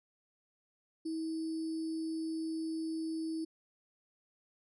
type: tone with sample-and-hold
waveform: sine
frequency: 321 Hz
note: E4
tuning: 46 cents flat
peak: -34 dBFS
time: 1.05-3.45 s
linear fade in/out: 10 ms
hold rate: 4900 Hz
effects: resampled to 24000 Hz